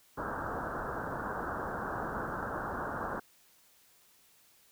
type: low-pass noise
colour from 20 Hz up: white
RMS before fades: -37 dBFS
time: 0.17-3.2 s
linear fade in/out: 10 ms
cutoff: 1600 Hz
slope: 96 dB/octave
effects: white hiss -64 dBFS RMS until 4.71 s